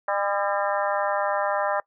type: harmonic tone with a mistuned harmonic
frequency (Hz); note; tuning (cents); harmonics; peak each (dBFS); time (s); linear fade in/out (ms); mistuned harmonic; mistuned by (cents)
201.3; G3; +46; 3 / 4 / 5 / 6 / 7 / 8 / 9; -26 / -28 / -30 / -32 / -33 / -34 / -35; 0.08-1.8; 2; 7; -72
effects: noise-tail reverb RT60 0.1 s tail -22 dB re dry